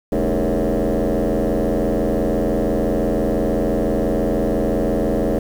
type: tone with frequency modulation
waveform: sine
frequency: 116.7 Hz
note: A#2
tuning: 2 cents sharp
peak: -13 dBFS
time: 0.12-5.39 s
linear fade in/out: 5 ms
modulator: 85.9 Hz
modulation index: 6
effects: tanh soft clip ceiling -15 dBFS + 7-bit